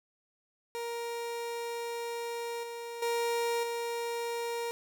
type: tone with level steps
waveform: 30% pulse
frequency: 469.2 Hz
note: A#4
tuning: 11 cents sharp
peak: -32 / -36 / -26 / -30 dBFS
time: 0.75-4.71 s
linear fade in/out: 0 ms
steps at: 2.63 / 3.02 / 3.63 s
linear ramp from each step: 5 ms
effects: none